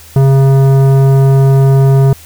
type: tone with tanh clipping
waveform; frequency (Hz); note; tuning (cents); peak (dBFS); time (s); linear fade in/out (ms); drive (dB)
sine; 135.6; C#3; -38; -6; 0.16-2.13; 2; 14
effects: added 80 Hz sine -38 dBFS peak until 2.25 s + white hiss -37 dBFS RMS until 2.25 s